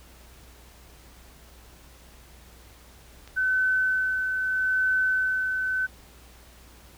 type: click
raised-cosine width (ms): 0.2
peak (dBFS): -28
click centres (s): 3.276
type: tone with tremolo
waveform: sine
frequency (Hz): 1518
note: F#6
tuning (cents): +44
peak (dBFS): -20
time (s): 3.36-5.87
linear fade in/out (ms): 20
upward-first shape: sine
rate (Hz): 0.79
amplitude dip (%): 40
effects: added 60 Hz sine -51 dBFS peak until 6.97 s + pink hiss -53 dBFS RMS until 6.97 s